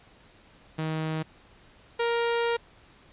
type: tone pair in turn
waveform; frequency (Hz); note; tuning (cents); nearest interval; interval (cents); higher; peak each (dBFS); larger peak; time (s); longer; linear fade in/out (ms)
sawtooth; 157.9 / 468.5; D#3 / A#4; +26 / +9; octave + perfect fifth; 1883; second; -24 / -20; second; 0.78-1.23 / 1.99-2.57; second; 10
effects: pink hiss -56 dBFS RMS until 3.12 s + resampled to 8000 Hz